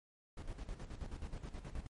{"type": "noise with tremolo", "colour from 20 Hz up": "brown", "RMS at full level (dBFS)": -43, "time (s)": [0.37, 1.87], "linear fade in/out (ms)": 5, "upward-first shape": "square", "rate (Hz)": 9.4, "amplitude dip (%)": 65, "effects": ["MP3 48 kbps"]}